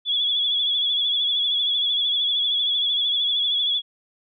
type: tone with vibrato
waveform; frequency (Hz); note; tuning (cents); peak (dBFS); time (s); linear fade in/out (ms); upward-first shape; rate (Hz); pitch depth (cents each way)
sine; 3394; G#7; +37; -19; 0.05-3.82; 50; sine; 13; 47
effects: none